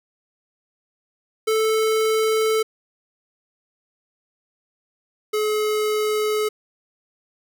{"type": "tone pair in turn", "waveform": "square", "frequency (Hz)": [438.9, 426.4], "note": ["A4", "G#4"], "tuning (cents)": [-4, 46], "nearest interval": "minor second", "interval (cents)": 50, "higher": "first", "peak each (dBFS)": [-18, -20], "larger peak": "first", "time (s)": [[1.47, 2.63], [5.33, 6.49]], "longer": "neither", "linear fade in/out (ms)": 10, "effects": []}